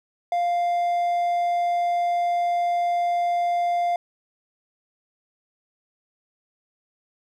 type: tone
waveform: triangle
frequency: 698.5 Hz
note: F5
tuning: in tune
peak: -18 dBFS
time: 0.32-3.96 s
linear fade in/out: 2 ms
effects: none